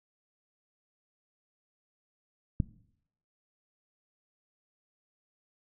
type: click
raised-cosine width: 5 ms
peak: -14 dBFS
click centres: 2.602 s
effects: noise-tail reverb RT60 0.7 s tail -19 dB re dry